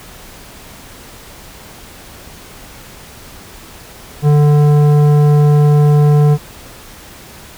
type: tone with tanh clipping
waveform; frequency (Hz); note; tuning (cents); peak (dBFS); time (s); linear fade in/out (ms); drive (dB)
sine; 147.6; D3; +9; -8; 4.22-6.38; 50; 13
effects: pink hiss -36 dBFS RMS until 7.57 s